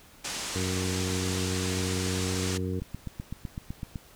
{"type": "low-pass noise", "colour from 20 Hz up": "white", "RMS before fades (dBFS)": -35, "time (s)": [0.24, 2.58], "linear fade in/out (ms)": 10, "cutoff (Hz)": 8100, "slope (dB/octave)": 24}
{"type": "harmonic tone", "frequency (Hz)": 92.5, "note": "F#2", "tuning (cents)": 0, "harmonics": [1, 2, 3, 4, 5], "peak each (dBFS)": [-31, -34, -36, -37, -38], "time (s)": [0.55, 2.8], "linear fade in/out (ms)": 5}
{"type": "click train", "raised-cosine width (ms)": 5, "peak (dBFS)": -22, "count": 10, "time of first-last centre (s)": [2.82, 3.958], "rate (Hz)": 7.91}
{"effects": ["pink hiss -54 dBFS RMS until 4.15 s"]}